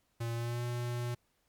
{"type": "tone with pitch glide", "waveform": "square", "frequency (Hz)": [116.54, 120.86], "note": ["A#2", "B2"], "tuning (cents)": [0, -37], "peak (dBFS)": -34, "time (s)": [0.2, 1.15], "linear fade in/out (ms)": 10, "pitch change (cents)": 63, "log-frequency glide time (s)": [0.34, 0.63], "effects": ["pink hiss -75 dBFS RMS until 1.48 s", "MP3 96 kbps"]}